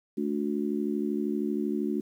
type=harmonic tone; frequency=72.8 Hz; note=D2; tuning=15 cents flat; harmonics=3 / 4 / 5; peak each=-30 / -31 / -32 dBFS; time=0.17-2.01 s; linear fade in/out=10 ms; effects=10-bit